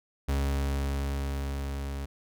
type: tone with level ramp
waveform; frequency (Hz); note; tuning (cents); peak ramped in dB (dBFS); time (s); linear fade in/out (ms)
40% pulse; 69.3; C#2; 0; -24 to -32; 0.28-2.06; 10
effects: none